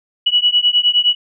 sine beating tone pair, 2932 / 2941.7 Hz, F#7 / F#7, -16 / -11 cents, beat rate 9.7 Hz, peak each -14 / -14 dBFS, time 0.26-1.15 s, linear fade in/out 10 ms, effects none

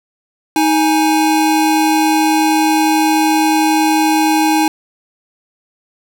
square tone pair together, 313.8 / 830.6 Hz, D#4 / G#5, +15 / 0 cents, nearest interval octave + perfect fourth, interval 1685 cents, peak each -13 / -15 dBFS, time 0.56-4.68 s, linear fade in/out 2 ms, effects none

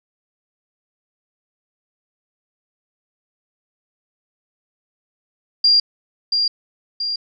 sine tone with echo, 4781 Hz, D8, 30 cents sharp, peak -10 dBFS, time 5.64-5.8 s, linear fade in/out 5 ms, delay 680 ms, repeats 2, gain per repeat -5 dB, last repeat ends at 7.16 s, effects none

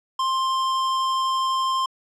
square tone, 1052 Hz, C6, 9 cents sharp, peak -21 dBFS, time 0.19-1.86 s, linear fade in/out 5 ms, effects low-pass 6000 Hz 12 dB/octave

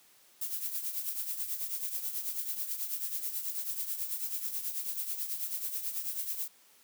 violet noise with tremolo, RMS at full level -33 dBFS, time 0.41-6.48 s, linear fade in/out 5 ms, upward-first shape triangle, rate 9.2 Hz, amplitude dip 70%, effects white hiss -62 dBFS RMS until 6.83 s + high-pass 150 Hz 12 dB/octave

